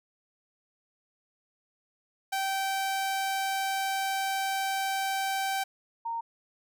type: tone pair in turn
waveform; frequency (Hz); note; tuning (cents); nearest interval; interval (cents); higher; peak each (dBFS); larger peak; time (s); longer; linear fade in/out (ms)
sawtooth / sine; 776 / 922.8; G5 / A#5; -18 / -18; minor third; 300; second; -24 / -30; first; 2.32-5.64 / 6.05-6.21; first; 10
effects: none